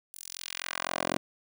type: tone with high-pass filter sweep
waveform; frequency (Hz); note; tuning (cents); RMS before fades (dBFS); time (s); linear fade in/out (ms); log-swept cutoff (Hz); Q
10% pulse; 44; F1; +14; -35; 0.14-1.17; 0; 9700 to 320; 1.1
effects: none